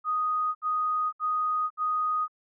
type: tone bursts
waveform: sine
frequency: 1244.5 Hz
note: D#6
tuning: in tune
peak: -24 dBFS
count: 4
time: 0.04-2.281 s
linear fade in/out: 50 ms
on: 510 ms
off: 67 ms
effects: none